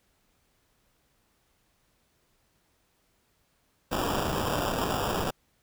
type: noise with sample-and-hold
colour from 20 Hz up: violet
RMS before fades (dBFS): -29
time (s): 3.91-5.31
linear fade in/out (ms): 10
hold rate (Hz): 2100
effects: pink hiss -70 dBFS RMS until 5.62 s